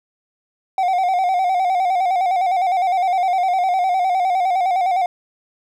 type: tone with vibrato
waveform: triangle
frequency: 738 Hz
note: F#5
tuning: 5 cents flat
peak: -13 dBFS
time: 0.78-5.06 s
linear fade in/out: 2 ms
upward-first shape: square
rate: 9.8 Hz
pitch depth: 62 cents each way
effects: none